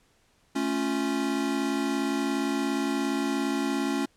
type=chord; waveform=square; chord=A augmented; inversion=none; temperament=equal; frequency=220 / 277.2 / 349.2 Hz; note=A3 / C#4 / E#4; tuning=0 / 0 / 0 cents; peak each=-33 / -28 / -33 dBFS; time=0.55-4.06 s; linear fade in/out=10 ms; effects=pink hiss -65 dBFS RMS until 4.16 s + low-pass 10000 Hz 12 dB/octave